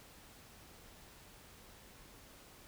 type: silence
effects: pink hiss -58 dBFS RMS until 2.67 s